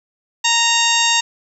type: harmonic tone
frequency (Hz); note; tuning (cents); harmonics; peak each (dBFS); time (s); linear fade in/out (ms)
928; A#5; -8; 1 / 2 / 3 / 4 / 5 / 6 / 7 / 8; -20 / -22 / -19 / -19 / -25 / -25 / -23 / -22; 0.44-1.21; 10
effects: 8-bit